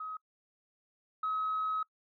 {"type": "tone pair in turn", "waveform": "sine", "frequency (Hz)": [1269, 1277.1], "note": ["D#6", "D#6"], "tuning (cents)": [34, 45], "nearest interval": "unison", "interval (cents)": 11, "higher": "second", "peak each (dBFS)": [-37, -29], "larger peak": "second", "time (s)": [[0, 0.17], [1.23, 1.83]], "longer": "second", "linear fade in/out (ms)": 5, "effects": ["noise-tail reverb RT60 0.1 s tail -24 dB re dry", "tanh soft clip ceiling -26 dBFS"]}